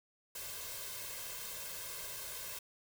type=noise with comb filter; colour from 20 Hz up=white; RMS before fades=-44 dBFS; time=0.35-2.59 s; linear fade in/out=5 ms; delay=1.9 ms; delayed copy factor=+0.75; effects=none